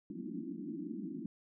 white band-pass noise, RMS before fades -42 dBFS, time 0.1-1.26 s, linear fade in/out 2 ms, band 170 to 340 Hz, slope 96 dB/octave, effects none

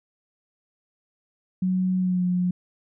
sine tone with pitch glide, 185 to 179.84 Hz, F#3 to F#3, 0 to -49 cents, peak -20 dBFS, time 1.62-2.51 s, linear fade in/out 5 ms, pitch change -49 cents, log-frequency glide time 1.98-2.24 s, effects none

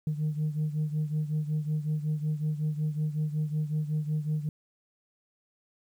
sine beating tone pair, 151.6 / 157 Hz, D#3 / D#3, -45 / +16 cents, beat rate 5.4 Hz, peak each -27 / -31 dBFS, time 0.07-4.49 s, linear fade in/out 2 ms, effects tanh soft clip ceiling -23 dBFS + 10-bit

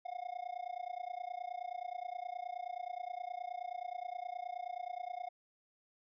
triangle tone with amplitude modulation, 719 Hz, F#5, 50 cents flat, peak -34 dBFS, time 0.05-5.29 s, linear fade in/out 10 ms, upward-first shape sine, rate 29.5 Hz, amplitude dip 95%, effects resampled to 11025 Hz

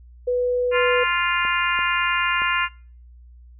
sine tone, 493.9 Hz, B4, in tune, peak -18 dBFS, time 0.27-1.04 s, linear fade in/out 10 ms
harmonic tone, 349 Hz, F4, 1 cent flat, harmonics 3 / 4 / 5 / 6 / 7 / 8, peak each -24 / -25 / -26 / -27 / -27 / -28 dBFS, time 0.71-2.69 s, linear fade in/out 50 ms
clicks, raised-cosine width 1 ms, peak -22 dBFS, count 3, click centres 1.451 / 1.79 / 2.419 s
effects noise-tail reverb RT60 0.5 s tail -26 dB re dry + added 60 Hz sine -43 dBFS peak until 3.59 s

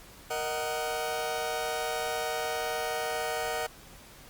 sawtooth chord, D# minor, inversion second, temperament just, 466.7 / 622.3 / 746.7 Hz, A#4 / D#5 / F#5, +2 / 0 / +16 cents, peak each -31 / -31 / -30 dBFS, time 0.3-3.67 s, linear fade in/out 10 ms, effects pink hiss -51 dBFS RMS until 4.29 s + Opus 48 kbps

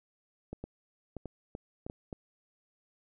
clicks, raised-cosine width 2 ms, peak -26 dBFS, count 8, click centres 0.53 / 0.64 / 1.167 / 1.257 / 1.551 / 1.865 / 1.899 / 2.128 s, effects none

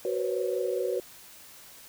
sine tone cluster, 373.1 / 488.1 / 513 / 554 Hz, F#4 / B4 / C5 / C#5, +14 / -20 / -34 / -1 cents, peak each -30 / -31 / -35 / -34 dBFS, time 0.05-1 s, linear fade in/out 2 ms, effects white hiss -50 dBFS RMS until 1.88 s

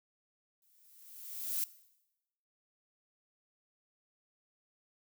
violet noise with exponential growth, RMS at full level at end -32 dBFS, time 0.62-1.64 s, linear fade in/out 1 ms, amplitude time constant 220 ms, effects noise-tail reverb RT60 0.9 s tail -18 dB re dry

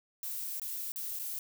violet noise with dropouts, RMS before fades -38 dBFS, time 0.23-1.39 s, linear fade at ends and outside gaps 1 ms, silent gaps 0.598-0.617 / 0.92-0.959 / 1.19-1.196 s, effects none

